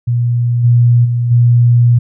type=tone with level steps; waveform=sine; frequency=120 Hz; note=B2; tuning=49 cents flat; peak=-10 / -5 / -11 / -5 dBFS; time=0.07-1.99 s; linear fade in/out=10 ms; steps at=0.63 / 1.04 / 1.3 s; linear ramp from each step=20 ms; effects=none